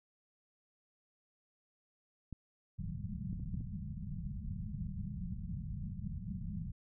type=clicks; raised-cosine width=5 ms; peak=-31 dBFS; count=5; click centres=2.327 / 3.33 / 3.398 / 3.543 / 3.608 s
type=low-pass noise; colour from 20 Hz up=white; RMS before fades=-41 dBFS; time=2.78-6.72 s; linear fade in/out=10 ms; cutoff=210 Hz; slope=96 dB/octave
effects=none

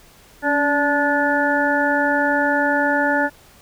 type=harmonic tone with a mistuned harmonic; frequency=290.2 Hz; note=D4; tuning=21 cents flat; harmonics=1 / 2 / 3 / 5 / 6; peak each=-22 / -22 / -22 / -22 / -22 dBFS; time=0.42-3.3 s; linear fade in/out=50 ms; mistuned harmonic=1; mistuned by=-43 cents; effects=pink hiss -49 dBFS RMS until 3.61 s

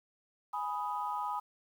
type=chord; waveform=sine; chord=G# minor; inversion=none; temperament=equal with one note detuned; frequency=830.6 / 987.8 / 1250.3 Hz; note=G#5 / B5 / D#6; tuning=0 / 0 / +8 cents; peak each=-37 / -36 / -38 dBFS; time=0.53-1.4 s; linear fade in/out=10 ms; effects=tanh soft clip ceiling -23 dBFS + 10-bit

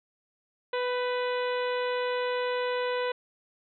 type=harmonic tone with a mistuned harmonic; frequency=495.4 Hz; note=B4; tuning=5 cents sharp; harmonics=1 / 2 / 3 / 4 / 5 / 6 / 7 / 8; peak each=-28 / -34 / -38 / -40 / -42 / -44 / -45 / -46 dBFS; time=0.73-3.12 s; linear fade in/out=5 ms; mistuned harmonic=3; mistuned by=+20 cents; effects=none

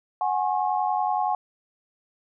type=chord; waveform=sine; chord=F# suspended second; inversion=none; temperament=equal with one note detuned; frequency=740 / 830.6 / 1081.5 Hz; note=F#5 / G#5 / C#6; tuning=0 / 0 / -43 cents; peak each=-25 / -25 / -30 dBFS; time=0.21-1.35 s; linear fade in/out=2 ms; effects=none

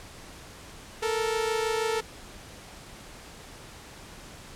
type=tone pair together; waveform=sawtooth; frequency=440 / 466.2 Hz; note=A4 / A#4; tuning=0 / 0 cents; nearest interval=minor second; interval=100 cents; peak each=-23 / -27 dBFS; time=1.02-2.01 s; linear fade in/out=10 ms; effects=pink hiss -46 dBFS RMS until 4.55 s + low-pass 10000 Hz 12 dB/octave

